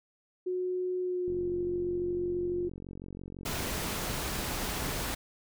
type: tone with pitch glide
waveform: sine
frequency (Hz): 365.1 to 353.7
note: F#4 to F4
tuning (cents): -23 to +22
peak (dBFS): -29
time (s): 0.46-2.69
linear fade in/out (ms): 10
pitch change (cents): -55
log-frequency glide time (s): 1-1.48
type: click train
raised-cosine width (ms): 3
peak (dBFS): -30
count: 119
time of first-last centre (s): 1.28-3.845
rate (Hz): 46
type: noise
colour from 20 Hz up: pink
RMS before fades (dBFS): -34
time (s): 3.45-5.15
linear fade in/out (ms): 10
effects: none